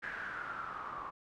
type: noise with low-pass filter sweep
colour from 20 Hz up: white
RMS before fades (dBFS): -42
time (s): 0.02-1.11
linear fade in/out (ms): 20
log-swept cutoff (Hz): 1700 to 1100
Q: 7.9
effects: none